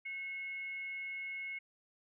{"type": "tone with frequency modulation", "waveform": "sine", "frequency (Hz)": 2181, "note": "C#7", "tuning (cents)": -29, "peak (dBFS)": -39, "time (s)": [0.05, 1.59], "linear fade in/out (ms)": 10, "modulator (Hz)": 651, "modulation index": 0.22, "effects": []}